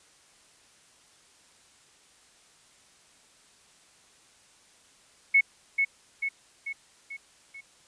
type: tone with echo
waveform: sine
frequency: 2200 Hz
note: C#7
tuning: 14 cents flat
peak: -16 dBFS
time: 5.34-5.41 s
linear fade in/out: 10 ms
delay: 440 ms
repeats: 5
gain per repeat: -5 dB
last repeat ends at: 7.61 s
effects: white hiss -59 dBFS RMS until 7.87 s + resampled to 22050 Hz